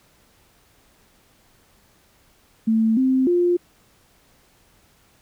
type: tone with pitch steps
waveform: sine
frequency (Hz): 222.6 / 261.1 / 351.7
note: A3 / C4 / F4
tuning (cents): +20 / -3 / +12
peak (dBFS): -15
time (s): 2.67-3.57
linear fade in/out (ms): 10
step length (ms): 300
effects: pink hiss -58 dBFS RMS until 5.21 s